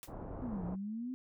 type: noise with exponential decay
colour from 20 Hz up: white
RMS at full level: -44 dBFS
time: 0.03-0.13 s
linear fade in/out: 0 ms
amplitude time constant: 20 ms
type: low-pass noise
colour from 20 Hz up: pink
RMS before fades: -44 dBFS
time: 0.07-0.76 s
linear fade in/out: 20 ms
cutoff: 1000 Hz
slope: 24 dB/octave
type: exponential two-way sweep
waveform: sine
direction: down then up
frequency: 261.8 to 172 to 261.8 Hz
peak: -37 dBFS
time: 0.42-1.14 s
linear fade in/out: 0 ms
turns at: 0.64 s
effects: none